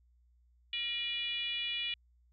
sine tone with frequency modulation, 2912 Hz, F#7, 28 cents flat, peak -33 dBFS, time 0.73-1.94 s, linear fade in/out 2 ms, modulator 509 Hz, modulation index 1.2, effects added 60 Hz sine -64 dBFS peak until 2.32 s

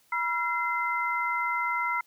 sine tone cluster, 968 / 1360 / 2065 Hz, B5 / F6 / C7, -35 / -46 / -23 cents, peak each -30 dBFS, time 0.12-2.01 s, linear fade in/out 5 ms, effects white hiss -64 dBFS RMS until 2.06 s

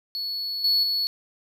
triangle tone with level steps, 4400 Hz, C#8, 14 cents flat, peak -26 / -17 / -21 dBFS, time 0.15-1.07 s, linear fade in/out 0 ms, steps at 0.64 / 0.83 s, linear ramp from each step 5 ms, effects none

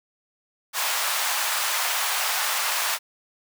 pink high-pass noise, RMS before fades -25 dBFS, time 0.73-2.99 s, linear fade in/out 50 ms, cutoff 790 Hz, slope 24 dB/octave, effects none

